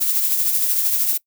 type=noise with tremolo; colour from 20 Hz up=violet; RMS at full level=-17 dBFS; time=0-1.18 s; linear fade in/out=20 ms; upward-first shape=triangle; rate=13 Hz; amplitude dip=45%; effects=noise-tail reverb RT60 0.1 s tail -22 dB re dry